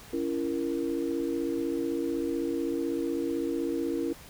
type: chord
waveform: sine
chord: A# diminished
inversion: first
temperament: just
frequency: 279.7 / 335.6 / 466.2 Hz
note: C#4 / E4 / A#4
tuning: +16 / +31 / 0 cents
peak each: -32 / -30 / -34 dBFS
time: 0.13-4.13 s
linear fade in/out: 5 ms
effects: pink hiss -49 dBFS RMS until 4.29 s